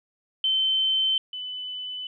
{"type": "tone pair in turn", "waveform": "sine", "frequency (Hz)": [3084, 3003], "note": ["G7", "F#7"], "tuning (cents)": [-29, 25], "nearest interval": "unison", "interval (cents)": 46, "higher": "first", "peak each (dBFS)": [-20, -31], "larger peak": "first", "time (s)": [[0.44, 1.18], [1.33, 2.07]], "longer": "neither", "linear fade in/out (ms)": 2, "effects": []}